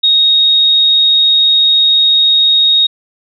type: tone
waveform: sine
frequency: 3746 Hz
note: A#7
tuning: 8 cents sharp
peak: -6 dBFS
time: 0.03-2.87 s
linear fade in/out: 10 ms
effects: none